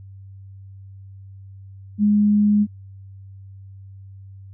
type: tone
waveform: sine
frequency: 207.7 Hz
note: G#3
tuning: in tune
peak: -13 dBFS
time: 1.98-2.67 s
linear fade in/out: 50 ms
effects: added 97 Hz sine -38 dBFS peak until 4.53 s